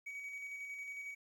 triangle tone with tremolo, 2262 Hz, C#7, 34 cents sharp, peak -40 dBFS, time 0.06-1.15 s, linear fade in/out 10 ms, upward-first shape square, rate 11 Hz, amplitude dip 30%, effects 12-bit

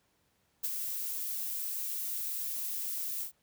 violet noise with ADSR envelope, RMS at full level -31 dBFS, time 0.63-3.32 s, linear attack 16 ms, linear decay 30 ms, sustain -5 dB, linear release 100 ms, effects pink hiss -73 dBFS RMS until 3.42 s + high-pass 60 Hz 12 dB/octave

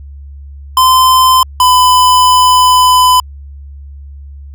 square tone pair in turn, 1030 / 1005.9 Hz, C6 / B5, -28 / +31 cents, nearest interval unison, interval 41 cents, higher first, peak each -5 dBFS, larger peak neither, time 0.77-1.43 / 1.6-3.2 s, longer second, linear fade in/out 2 ms, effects added 70 Hz sine -27 dBFS peak until 4.54 s

